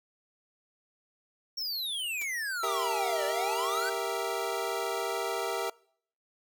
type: exponential two-way sweep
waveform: square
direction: down then up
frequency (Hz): 5588 to 572 to 1581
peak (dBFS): -32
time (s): 1.57-3.9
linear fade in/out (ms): 10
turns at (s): 3.25
type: noise with exponential decay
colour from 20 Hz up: white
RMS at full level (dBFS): -38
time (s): 2.21-2.29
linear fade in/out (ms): 5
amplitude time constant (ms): 17
type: chord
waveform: 25% pulse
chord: E diminished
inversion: first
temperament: equal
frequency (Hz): 392 / 466.2 / 659.3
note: G4 / Bb4 / E5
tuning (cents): 0 / 0 / 0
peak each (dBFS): -31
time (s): 2.63-5.7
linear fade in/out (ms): 5
effects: noise-tail reverb RT60 0.6 s tail -24 dB re dry